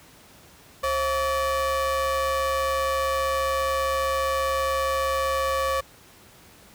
square ring-modulated tone, 301.5 Hz, D4, 46 cents sharp, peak -20 dBFS, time 0.83-5.81 s, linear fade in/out 10 ms, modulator 837 Hz, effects pink hiss -51 dBFS RMS until 6.74 s + high-pass 60 Hz 12 dB/octave

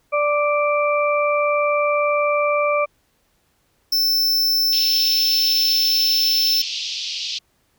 harmonic tone, 587.3 Hz, D5, in tune, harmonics 1 / 2 / 4, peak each -18 / -21 / -24 dBFS, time 0.12-2.86 s, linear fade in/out 20 ms
square tone, 5320 Hz, E8, 15 cents sharp, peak -16 dBFS, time 3.92-6.62 s, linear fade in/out 5 ms
white band-pass noise, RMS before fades -27 dBFS, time 4.72-7.39 s, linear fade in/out 10 ms, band 2700 to 5400 Hz, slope 48 dB/octave
effects pink hiss -64 dBFS RMS until 7.78 s

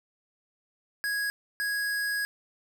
square tone bursts at uneven times, 1658 Hz, G#6, 3 cents flat, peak -28 dBFS, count 2, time 1.04-1.3 / 1.6-2.25 s, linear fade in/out 0 ms, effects 9-bit

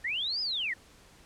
sine linear two-way sweep, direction up then down, 1760 to 5110 to 1760 Hz, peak -29 dBFS, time 0.04-0.74 s, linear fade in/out 10 ms, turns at 0.41 s, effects pink hiss -57 dBFS RMS until 1.25 s + low-pass 10000 Hz 12 dB/octave

